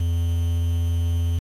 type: tone with quantisation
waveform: triangle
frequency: 84.6 Hz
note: E2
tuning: 45 cents sharp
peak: -17 dBFS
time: 0-1.39 s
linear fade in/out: 5 ms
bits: 7
effects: AAC 48 kbps